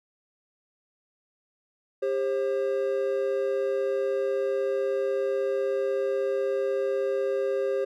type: tone pair together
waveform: triangle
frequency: 398.8 / 535 Hz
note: G4 / C5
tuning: +30 / +38 cents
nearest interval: perfect fourth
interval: 508 cents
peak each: -25 dBFS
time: 2.02-7.85 s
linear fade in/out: 10 ms
effects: none